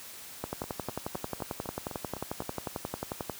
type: two click trains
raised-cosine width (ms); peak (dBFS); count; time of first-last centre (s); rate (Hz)
1; -18 / -24; 33 / 8; 0.44-3.297 / 0.64-2.421; 11.2 / 3.93
effects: white hiss -46 dBFS RMS until 3.39 s + high-pass 60 Hz 12 dB/octave